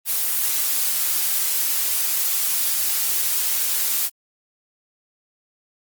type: noise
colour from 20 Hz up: blue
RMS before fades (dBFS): -21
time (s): 0.05-4.1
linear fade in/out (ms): 50
effects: Opus 24 kbps